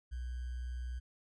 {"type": "tone with sample-and-hold", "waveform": "sine", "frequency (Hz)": 61.74, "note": "B1", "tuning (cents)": 0, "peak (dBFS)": -37, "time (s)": [0.11, 1], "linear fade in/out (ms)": 20, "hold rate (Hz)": 1575, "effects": ["resampled to 22050 Hz"]}